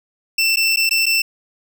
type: tone with dropouts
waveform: 25% pulse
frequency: 2677 Hz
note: E7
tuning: 26 cents sharp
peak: -10 dBFS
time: 0.38-1.22 s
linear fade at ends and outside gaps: 5 ms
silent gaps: 0.56-0.569 / 0.761-0.77 / 0.893-0.909 / 1.058-1.064 s
effects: none